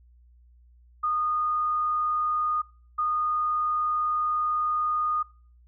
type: tone pair in turn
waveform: sine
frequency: 1229 / 1229 Hz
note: D#6 / D#6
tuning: -22 / -22 cents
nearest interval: unison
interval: 0 cents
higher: neither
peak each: -23 dBFS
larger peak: neither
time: 1.03-2.62 / 2.98-5.23 s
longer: second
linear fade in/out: 10 ms
effects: noise-tail reverb RT60 0.4 s tail -20 dB re dry + added 60 Hz sine -53 dBFS peak until 5.67 s